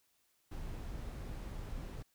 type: noise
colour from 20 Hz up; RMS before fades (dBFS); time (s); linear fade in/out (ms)
brown; -43; 0.51-2.03; 10
effects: white hiss -75 dBFS RMS until 2.14 s